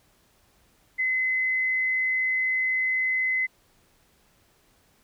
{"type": "tone", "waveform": "sine", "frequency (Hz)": 2039, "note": "C7", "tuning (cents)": -45, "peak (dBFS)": -22, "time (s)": [0.98, 3.47], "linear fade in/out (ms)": 20, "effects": ["pink hiss -63 dBFS RMS until 5.03 s"]}